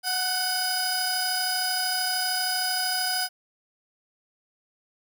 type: tone cluster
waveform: sawtooth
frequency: 737 / 1507 / 4957 Hz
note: F#5 / F#6 / D#8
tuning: -7 / +31 / -7 cents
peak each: -26 / -28 / -24 dBFS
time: 0.03-3.29 s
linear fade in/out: 50 ms
effects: none